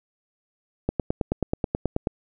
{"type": "click train", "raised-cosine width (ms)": 2, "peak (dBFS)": -9, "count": 12, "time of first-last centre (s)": [0.89, 2.072], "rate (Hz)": 9.31, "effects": []}